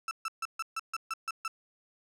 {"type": "tone bursts", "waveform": "35% pulse", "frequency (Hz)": 1326, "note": "E6", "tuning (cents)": 10, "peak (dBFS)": -30, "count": 9, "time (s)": [0.08, 1.479], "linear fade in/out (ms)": 2, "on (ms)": 31, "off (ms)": 140, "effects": ["low-pass 10000 Hz 12 dB/octave"]}